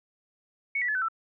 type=tone with pitch steps; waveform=sine; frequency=2217 / 1952.4 / 1719.4 / 1514.3 / 1333.6 Hz; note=C#7 / B6 / A6 / F#6 / E6; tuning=0 / -20 / -40 / +40 / +20 cents; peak=-25 dBFS; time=0.75-1.085 s; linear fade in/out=5 ms; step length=67 ms; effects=none